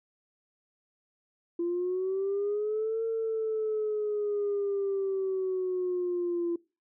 sine linear two-way sweep, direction up then down, 340.2 to 453.6 to 340.2 Hz, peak -26 dBFS, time 1.59-6.56 s, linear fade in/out 5 ms, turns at 3.04 s, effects noise-tail reverb RT60 0.3 s tail -23 dB re dry + tanh soft clip ceiling -23 dBFS

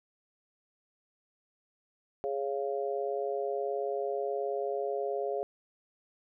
sine chord, Db major, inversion second, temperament just, 415.8 / 554.4 / 693 Hz, Ab4 / Db5 / F5, +2 / 0 / -14 cents, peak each -33 / -35 / -36 dBFS, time 2.24-5.43 s, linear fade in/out 0 ms, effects none

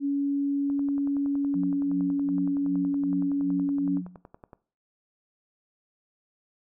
sine tone, 281.3 Hz, C#4, 26 cents sharp, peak -23 dBFS, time 0-4.02 s, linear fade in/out 50 ms
click train, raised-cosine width 1 ms, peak -31 dBFS, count 42, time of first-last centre 0.7-4.532 s, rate 10.7 Hz
sine tone with tremolo, 180 Hz, F#3, 47 cents flat, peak -27 dBFS, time 1.54-4.17 s, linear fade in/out 20 ms, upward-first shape sine, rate 2.6 Hz, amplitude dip 85%
effects noise-tail reverb RT60 0.4 s tail -19 dB re dry

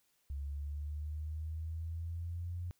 sine linear sweep, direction up, 69.5 to 88.7 Hz, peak -37 dBFS, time 0.3-2.71 s, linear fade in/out 0 ms, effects white hiss -75 dBFS RMS until 2.79 s

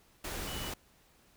sine tone in noise, 2960 Hz, F#7, in tune, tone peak -44 dBFS, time 0.47-0.7 s, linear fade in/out 5 ms, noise pink, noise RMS -39 dBFS, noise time 0.24-0.74 s, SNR -8 dB, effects pink hiss -65 dBFS RMS until 1.36 s

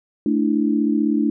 sine chord, A suspended fourth, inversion none, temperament equal, 220 / 293.7 / 329.6 Hz, A3 / D4 / E4, 0 / 0 / 0 cents, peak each -20 / -19 / -23 dBFS, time 0.26-1.3 s, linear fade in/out 2 ms, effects none

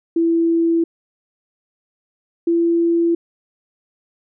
sine tone pair in turn, 332.9 / 337.5 Hz, E4 / E4, +17 / +41 cents, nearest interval unison, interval 24 cents, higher second, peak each -13 dBFS, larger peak neither, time 0.16-0.84 / 2.47-3.15 s, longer neither, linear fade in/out 5 ms, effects none

